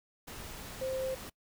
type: tone in noise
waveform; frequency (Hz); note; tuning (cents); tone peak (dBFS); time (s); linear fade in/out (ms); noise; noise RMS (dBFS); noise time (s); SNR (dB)
sine; 524; C5; +2; -32; 0.81-1.15; 10; pink; -45; 0.27-1.3; +10
effects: noise-tail reverb RT60 0.1 s tail -22 dB re dry